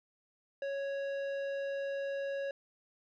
triangle tone with tanh clipping, 554 Hz, C#5, 1 cent flat, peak -36 dBFS, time 0.62-2.51 s, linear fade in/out 2 ms, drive 16 dB, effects none

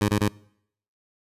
15% pulse tone bursts, 103.83 Hz, G#2, in tune, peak -13 dBFS, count 3, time 0.01-0.285 s, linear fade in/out 5 ms, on 77 ms, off 22 ms, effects noise-tail reverb RT60 0.7 s tail -24 dB re dry + resampled to 32000 Hz

